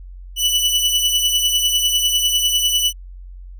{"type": "beating tone pair", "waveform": "sawtooth", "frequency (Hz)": [2960, 2970], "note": ["F#7", "F#7"], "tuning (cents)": [0, 6], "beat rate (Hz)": 10, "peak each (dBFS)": [-18, -13], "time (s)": [0.36, 2.93], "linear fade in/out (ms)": 50, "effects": ["added 45 Hz sine -33 dBFS peak until 3.59 s"]}